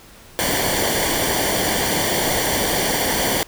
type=noise with comb filter; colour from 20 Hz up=pink; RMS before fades=-20 dBFS; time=0.39-3.43 s; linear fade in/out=0 ms; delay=0.77 ms; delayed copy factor=-0.7; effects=pink hiss -45 dBFS RMS until 3.47 s